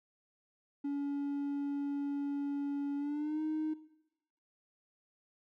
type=tone with pitch glide; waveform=triangle; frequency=283.5 to 310.9 Hz; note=C#4 to D#4; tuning=+39 to -1 cents; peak=-30 dBFS; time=0.84-3.74 s; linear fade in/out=10 ms; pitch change=+160 cents; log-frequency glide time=2.97-3.41 s; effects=noise-tail reverb RT60 0.9 s tail -19 dB re dry + tanh soft clip ceiling -27 dBFS